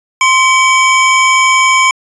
square tone pair together, 1046.5 / 2276 Hz, C6 / C#7, 0 / +45 cents, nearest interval octave + minor second, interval 1345 cents, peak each -10 dBFS, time 0.21-1.91 s, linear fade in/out 2 ms, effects resampled to 22050 Hz

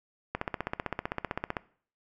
click train, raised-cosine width 0.5 ms, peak -15 dBFS, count 20, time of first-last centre 0.35-1.568 s, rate 15.6 Hz, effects noise-tail reverb RT60 0.5 s tail -20 dB re dry

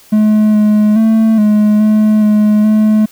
triangle tone with pitch steps, 213.7 / 211.4 / 221.9 / 210.9 / 214.2 / 211.3 / 214.9 Hz, G#3 / G#3 / A3 / G#3 / A3 / G#3 / A3, +50 / +31 / +15 / +27 / -46 / +30 / -41 cents, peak -4 dBFS, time 0.12-3.06 s, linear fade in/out 10 ms, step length 420 ms, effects white hiss -43 dBFS RMS until 3.11 s

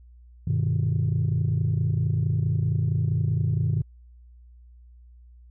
sine chord, G augmented, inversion none, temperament just, 98 / 122.5 / 153.12 Hz, G2 / B2 / D#3, 0 / -14 / -27 cents, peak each -24 dBFS, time 0.47-3.82 s, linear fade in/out 5 ms, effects tanh soft clip ceiling -16 dBFS + added 60 Hz sine -47 dBFS peak until 5.5 s

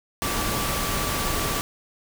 sine tone in noise, 1157 Hz, D6, 26 cents flat, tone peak -32 dBFS, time 0.22-1.61 s, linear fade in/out 0 ms, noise pink, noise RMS -26 dBFS, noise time 0.22-1.61 s, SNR -9 dB, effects none

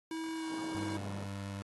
square tone with pitch glide, 323.2 to 320.6 Hz, E4 to E4, -34 to -48 cents, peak -37 dBFS, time 0.11-0.97 s, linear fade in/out 2 ms, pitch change -14 cents, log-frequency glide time 0.35-0.46 s
pink band-pass noise, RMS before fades -47 dBFS, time 0.48-1.28 s, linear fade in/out 50 ms, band 140 to 1000 Hz, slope 24 dB/octave
25% pulse tone, 99 Hz, G2, 18 cents sharp, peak -35 dBFS, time 0.75-1.62 s, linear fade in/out 0 ms
effects AAC 32 kbps

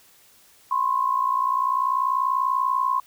sine tone pair together, 1015 / 1075.3 Hz, B5 / C6, +47 / +47 cents, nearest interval minor second, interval 100 cents, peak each -23 / -22 dBFS, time 0.71-3 s, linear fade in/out 5 ms, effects white hiss -55 dBFS RMS until 3.06 s

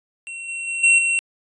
square tone with level steps, 2726 Hz, F7, 43 cents flat, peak -31 / -27 / -24 / -12 / -18 dBFS, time 0.27-1.19 s, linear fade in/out 0 ms, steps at 0.48 / 0.67 / 0.83 / 0.98 s, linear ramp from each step 10 ms, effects resampled to 22050 Hz

